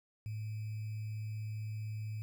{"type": "tone with sample-and-hold", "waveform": "sine", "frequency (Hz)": 107.8, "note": "A2", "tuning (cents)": -35, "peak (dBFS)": -37, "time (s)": [0.26, 2.22], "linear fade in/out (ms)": 0, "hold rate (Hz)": 2450, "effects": []}